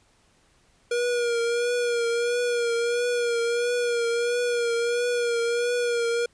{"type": "tone with vibrato", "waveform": "square", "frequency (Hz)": 476.4, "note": "A#4", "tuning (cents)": 38, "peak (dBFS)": -23, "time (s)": [0.91, 6.26], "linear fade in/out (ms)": 5, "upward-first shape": "triangle", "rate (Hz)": 1.5, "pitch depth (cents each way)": 43, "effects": ["pink hiss -62 dBFS RMS until 6.33 s", "resampled to 22050 Hz"]}